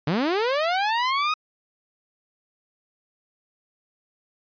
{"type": "linear sweep", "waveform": "sawtooth", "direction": "up", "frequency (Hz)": [135.5, 1267], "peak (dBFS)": -17, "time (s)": [0.07, 1.34], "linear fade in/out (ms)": 5, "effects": ["resampled to 11025 Hz"]}